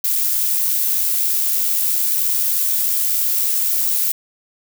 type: noise with amplitude modulation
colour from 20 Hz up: violet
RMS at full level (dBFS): -17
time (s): 0.04-4.12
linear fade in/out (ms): 5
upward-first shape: sine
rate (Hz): 83.2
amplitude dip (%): 25
effects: none